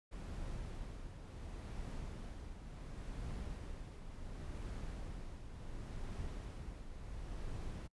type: noise with tremolo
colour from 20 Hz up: brown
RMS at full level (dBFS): -43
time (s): 0.11-7.88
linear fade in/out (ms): 20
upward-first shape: triangle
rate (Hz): 0.7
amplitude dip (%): 55
effects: noise-tail reverb RT60 0.1 s tail -25 dB re dry + resampled to 24000 Hz